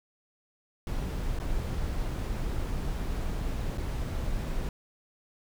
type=noise with dropouts; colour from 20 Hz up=brown; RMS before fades=-31 dBFS; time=0.87-4.69 s; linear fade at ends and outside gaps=1 ms; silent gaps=1.389-1.399 / 3.776-3.781 s; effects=none